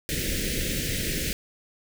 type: band-stop noise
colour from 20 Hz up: pink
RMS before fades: -28 dBFS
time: 0.09-1.33 s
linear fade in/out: 0 ms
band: 530 to 1700 Hz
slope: 48 dB/octave
effects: none